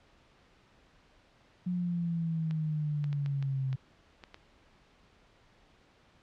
sine exponential sweep, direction down, 180.9 to 130.81 Hz, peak -29 dBFS, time 1.66-3.76 s, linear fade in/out 10 ms
clicks, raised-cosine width 0.2 ms, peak -28 dBFS, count 8, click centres 2.51 / 3.042 / 3.129 / 3.261 / 3.426 / 3.729 / 4.238 / 4.344 s
effects pink hiss -63 dBFS RMS until 6.22 s + low-pass 4000 Hz 12 dB/octave

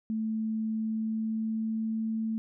sine tone with pitch glide, 220 to 222 Hz, A3 to A3, 0 to +16 cents, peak -28 dBFS, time 0.1-2.38 s, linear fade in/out 0 ms, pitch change +16 cents, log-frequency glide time 0.7-2.08 s, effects none

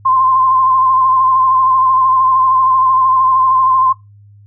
sine tone with vibrato, 1044 Hz, C6, 4 cents flat, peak -8 dBFS, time 0.05-3.93 s, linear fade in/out 10 ms, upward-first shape sine, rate 13 Hz, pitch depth 36 cents each way, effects noise-tail reverb RT60 0.2 s tail -21 dB re dry + added 102 Hz sine -39 dBFS peak until 4.46 s

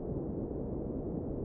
white low-pass noise, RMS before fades -37 dBFS, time 0-1.44 s, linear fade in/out 2 ms, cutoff 450 Hz, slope 24 dB/octave, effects none

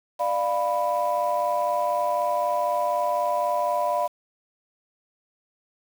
sine chord, B diminished, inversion first, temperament equal with one note detuned, 594.5 / 698.5 / 987.8 Hz, D5 / F5 / B5, +21 / 0 / 0 cents, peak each -25 dBFS, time 0.19-4.08 s, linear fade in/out 20 ms, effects tanh soft clip ceiling -14 dBFS + 7-bit

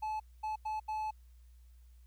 triangle tone bursts at uneven times, 863 Hz, A5, 34 cents flat, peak -32 dBFS, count 4, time 0.02-0.2 / 0.43-0.56 / 0.65-0.8 / 0.88-1.11 s, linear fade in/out 10 ms, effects added 60 Hz sine -55 dBFS peak until 2.06 s + white hiss -75 dBFS RMS until 2.06 s

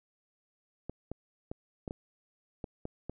clicks, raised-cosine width 2 ms, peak -24 dBFS, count 8, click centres 0.896 / 1.116 / 1.515 / 1.878 / 1.909 / 2.642 / 2.854 / 3.096 s, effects none

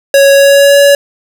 square tone with pitch glide, 554.4 to 565.7 Hz, C#5 to C#5, 0 to +35 cents, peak -3 dBFS, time 0.14-0.95 s, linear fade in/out 2 ms, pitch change +35 cents, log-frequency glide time 0.32-0.78 s, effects none

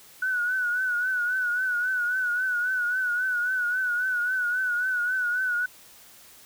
sine tone with vibrato, 1480 Hz, F#6, in tune, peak -23 dBFS, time 0.22-5.66 s, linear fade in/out 5 ms, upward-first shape triangle, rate 3.7 Hz, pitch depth 72 cents each way, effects white hiss -51 dBFS RMS until 6.45 s

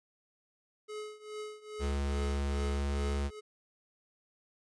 square tone with tremolo, 425.1 Hz, G#4, 40 cents sharp, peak -38 dBFS, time 0.88-3.41 s, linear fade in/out 20 ms, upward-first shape triangle, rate 2.4 Hz, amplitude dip 90%
square tone with pitch glide, 70 to 70.41 Hz, C#2 to C#2, +18 to +28 cents, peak -31 dBFS, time 1.79-3.31 s, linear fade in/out 50 ms, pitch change +10 cents, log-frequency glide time 2.73-2.97 s
effects resampled to 22050 Hz

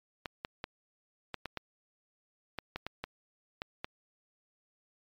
clicks, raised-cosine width 0.3 ms, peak -20 dBFS, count 12, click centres 0.258 / 0.449 / 0.641 / 1.343 / 1.457 / 1.573 / 2.587 / 2.76 / 2.866 / 3.04 / 3.619 / 3.845 s, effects MP3 96 kbps

